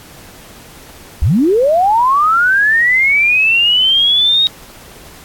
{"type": "linear sweep", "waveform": "sine", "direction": "up", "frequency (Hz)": [53.6, 3779], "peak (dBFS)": -8, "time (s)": [1.22, 4.47], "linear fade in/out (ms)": 0, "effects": ["pink hiss -38 dBFS RMS until 5.24 s", "AAC 64 kbps"]}